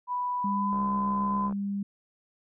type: tone with pitch glide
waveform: sine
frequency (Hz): 987.8 to 1016.2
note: B5 to B5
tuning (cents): 0 to +49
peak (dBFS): -27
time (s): 0.07-1.51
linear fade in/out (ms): 50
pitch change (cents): +49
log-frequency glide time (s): 0.44-0.81
type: tone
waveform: sine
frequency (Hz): 200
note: G3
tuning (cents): +35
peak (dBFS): -28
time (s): 0.44-1.83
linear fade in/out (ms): 5
type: click train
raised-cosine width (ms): 1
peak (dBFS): -28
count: 56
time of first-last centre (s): 0.73-1.525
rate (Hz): 69.2
effects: none